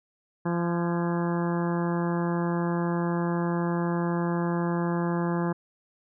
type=harmonic tone with a mistuned harmonic; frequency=172 Hz; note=F3; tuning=26 cents flat; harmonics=1 / 2 / 3 / 4 / 5 / 6 / 7 / 8 / 9 / 10; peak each=-26 / -30 / -36 / -39 / -37 / -37 / -42 / -45 / -45 / -43 dBFS; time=0.45-5.53 s; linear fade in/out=10 ms; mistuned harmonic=10; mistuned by=-55 cents; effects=none